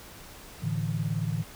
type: chord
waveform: sine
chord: A suspended fourth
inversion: none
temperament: equal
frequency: 110 / 146.83 / 164.81 Hz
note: A2 / D3 / E3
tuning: 0 / 0 / 0 cents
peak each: -31 dBFS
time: 0.62-1.44 s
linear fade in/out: 20 ms
effects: pink hiss -47 dBFS RMS until 1.55 s